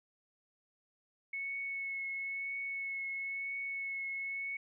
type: tone with vibrato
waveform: sine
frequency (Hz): 2200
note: C#7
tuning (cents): -14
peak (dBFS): -36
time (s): 1.33-4.57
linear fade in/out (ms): 5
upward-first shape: triangle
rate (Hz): 1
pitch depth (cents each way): 17
effects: none